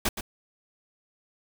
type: noise with echo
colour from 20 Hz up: pink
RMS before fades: -25 dBFS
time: 0.05-0.09 s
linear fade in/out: 5 ms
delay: 120 ms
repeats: 1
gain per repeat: -9 dB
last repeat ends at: 0.21 s
effects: none